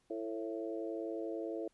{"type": "harmonic tone with a mistuned harmonic", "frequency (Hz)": 111.1, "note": "A2", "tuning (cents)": 17, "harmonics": [3, 4, 5, 6], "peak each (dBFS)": [-40, -42, -44, -46], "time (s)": [0.1, 1.68], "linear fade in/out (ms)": 5, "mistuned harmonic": 5, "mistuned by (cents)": -28, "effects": ["pink hiss -75 dBFS RMS until 1.73 s", "resampled to 24000 Hz"]}